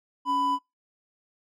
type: tone pair together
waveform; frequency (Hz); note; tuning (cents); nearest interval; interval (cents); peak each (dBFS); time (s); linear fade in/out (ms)
triangle; 279.3 / 995.3; C#4 / B5; +13 / +13; octave + minor seventh; 2200; -30 / -21; 0.25-0.59; 50
effects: noise-tail reverb RT60 0.2 s tail -25 dB re dry + MP3 96 kbps